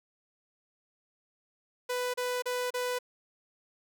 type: tone bursts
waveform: sawtooth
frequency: 496.2 Hz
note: B4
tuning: 8 cents sharp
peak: -26 dBFS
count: 4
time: 1.89-2.989 s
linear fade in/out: 10 ms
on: 250 ms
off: 33 ms
effects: none